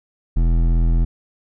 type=tone with hard clipping; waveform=sine; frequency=41.76 Hz; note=E1; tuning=23 cents sharp; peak=-15 dBFS; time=0.36-1.05 s; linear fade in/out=10 ms; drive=12 dB; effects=none

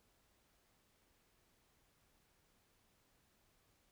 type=silence; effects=pink hiss -75 dBFS RMS until 3.91 s

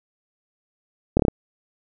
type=slowing click train; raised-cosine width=2 ms; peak=-3 dBFS; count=5; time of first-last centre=1.17-1.283 s; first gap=25 ms; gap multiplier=1.08; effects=none

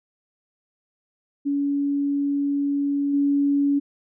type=tone with level steps; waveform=sine; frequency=283.1 Hz; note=C#4; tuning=37 cents sharp; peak=-20 / -17 dBFS; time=1.45-3.8 s; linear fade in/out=20 ms; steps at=3.13 s; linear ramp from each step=10 ms; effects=none

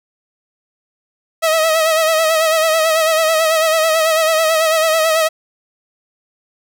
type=tone with vibrato; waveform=sawtooth; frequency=640 Hz; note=D#5; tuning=49 cents sharp; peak=-8 dBFS; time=1.42-5.29 s; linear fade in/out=20 ms; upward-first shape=sine; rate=9.1 Hz; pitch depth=48 cents each way; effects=none

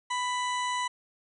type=harmonic tone; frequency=992 Hz; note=B5; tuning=7 cents sharp; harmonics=1 / 2 / 3 / 4 / 6 / 7 / 8 / 9; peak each=-29 / -35 / -39 / -41 / -45 / -46 / -47 / -48 dBFS; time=0.1-0.88 s; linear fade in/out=10 ms; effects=none

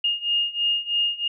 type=beating tone pair; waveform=sine; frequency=2838 / 2841.1 Hz; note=F7 / F7; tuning=+27 / +29 cents; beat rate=3.1 Hz; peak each=-25 / -23 dBFS; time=0.04-1.28 s; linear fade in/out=5 ms; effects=none

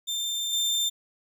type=tone with level steps; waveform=30% pulse; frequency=3587 Hz; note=A7; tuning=33 cents sharp; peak=-25 / -21 dBFS; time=0.07-0.9 s; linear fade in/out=20 ms; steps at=0.53 s; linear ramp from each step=2 ms; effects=none

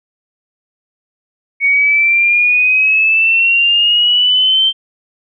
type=exponential sweep; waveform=sine; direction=up; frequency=2225 to 3136 Hz; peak=-8 dBFS; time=1.6-4.73 s; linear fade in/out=50 ms; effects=none

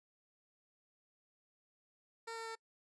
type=tone with pitch steps; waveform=15% pulse; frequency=456.5 / 453.3 / 450.2 Hz; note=A#4 / A#4 / A4; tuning=-36 / -48 / +40 cents; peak=-36 dBFS; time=2.27-2.555 s; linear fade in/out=10 ms; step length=95 ms; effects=noise-tail reverb RT60 0.1 s tail -25 dB re dry + resampled to 22050 Hz

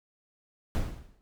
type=noise with exponential decay; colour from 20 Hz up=brown; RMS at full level=-25 dBFS; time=0.75-1.21 s; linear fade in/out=0 ms; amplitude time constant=99 ms; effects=none

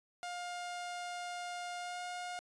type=tone with pitch glide; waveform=sawtooth; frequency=708 to 714.6 Hz; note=F5 to F5; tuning=+23 to +40 cents; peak=-36 dBFS; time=0.23-2.39 s; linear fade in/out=0 ms; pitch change=+17 cents; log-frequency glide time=1.79-2 s; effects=resampled to 22050 Hz

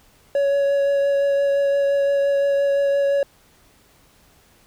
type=tone with vibrato; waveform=triangle; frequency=560 Hz; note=C#5; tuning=18 cents sharp; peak=-14 dBFS; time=0.35-3.23 s; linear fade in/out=2 ms; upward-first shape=triangle; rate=5.8 Hz; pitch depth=13 cents each way; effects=pink hiss -55 dBFS RMS until 4.66 s

